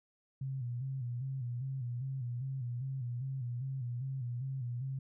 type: tone with vibrato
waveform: sine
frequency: 127.3 Hz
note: C3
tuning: 47 cents flat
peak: -35 dBFS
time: 0.41-4.99 s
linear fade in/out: 5 ms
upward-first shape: square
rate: 2.5 Hz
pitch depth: 88 cents each way
effects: none